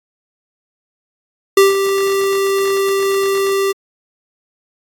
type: tone with ADSR envelope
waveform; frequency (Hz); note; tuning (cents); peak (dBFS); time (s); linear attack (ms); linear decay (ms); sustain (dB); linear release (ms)
square; 392; G4; 0; -5; 1.57-3.73; 4; 160; -9; 22
effects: AAC 64 kbps